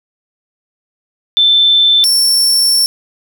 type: tone pair in turn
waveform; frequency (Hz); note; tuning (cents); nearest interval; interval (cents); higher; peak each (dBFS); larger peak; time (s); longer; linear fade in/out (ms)
sine / sawtooth; 3539 / 5432; A7 / F8; +9 / -49; perfect fifth; 742; second; -6; neither; 1.37-2.04 / 2.04-2.86; second; 0
effects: none